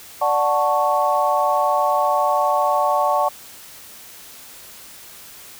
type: chord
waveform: sine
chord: D major seventh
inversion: none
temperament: equal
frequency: 587.3 / 740 / 880 / 1108.7 Hz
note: D5 / F#5 / A5 / C#6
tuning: 0 / 0 / 0 / 0 cents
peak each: -21 dBFS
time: 0.21-3.29 s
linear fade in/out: 10 ms
effects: white hiss -41 dBFS RMS until 5.59 s